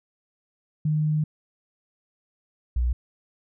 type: tone pair in turn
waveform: sine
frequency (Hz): 153.1 / 60.76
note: D#3 / B1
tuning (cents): -28 / -28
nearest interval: octave + major third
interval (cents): 1600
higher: first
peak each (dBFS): -20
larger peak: neither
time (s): 0.85-1.24 / 2.76-2.93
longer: first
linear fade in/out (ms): 5
effects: none